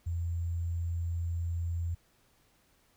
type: tone with sample-and-hold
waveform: sine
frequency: 84.8 Hz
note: E2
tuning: 50 cents sharp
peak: -30 dBFS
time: 0.06-1.95 s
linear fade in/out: 10 ms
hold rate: 7350 Hz
effects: pink hiss -68 dBFS RMS until 2.96 s